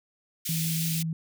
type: high-pass noise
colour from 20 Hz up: white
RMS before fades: -32 dBFS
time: 0.45-1.03 s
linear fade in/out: 10 ms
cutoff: 2300 Hz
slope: 24 dB/octave
type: tone with vibrato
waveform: sine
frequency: 162.4 Hz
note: E3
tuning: 26 cents flat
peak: -27 dBFS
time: 0.49-1.13 s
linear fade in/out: 2 ms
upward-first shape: sine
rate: 6.2 Hz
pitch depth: 12 cents each way
effects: none